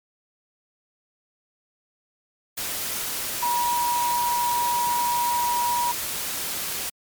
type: tone in noise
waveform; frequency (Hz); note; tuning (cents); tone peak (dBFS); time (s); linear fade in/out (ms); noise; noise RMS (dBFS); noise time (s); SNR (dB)
sine; 962; B5; -46; -21; 3.42-5.92; 10; white; -29; 2.57-6.9; +5
effects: MP3 96 kbps